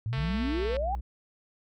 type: exponential sweep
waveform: sine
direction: up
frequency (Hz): 104.4 to 830.6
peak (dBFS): -28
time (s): 0.06-0.95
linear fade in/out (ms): 0
type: click train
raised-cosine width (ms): 0.3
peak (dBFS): -23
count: 143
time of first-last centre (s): 0.13-0.767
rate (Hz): 223
type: tone with pitch glide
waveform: triangle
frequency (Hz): 60.9 to 60.13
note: B1 to B1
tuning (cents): -24 to -46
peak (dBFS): -29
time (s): 0.17-1.01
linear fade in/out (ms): 10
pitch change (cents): -22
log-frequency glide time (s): 0.61-0.89
effects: none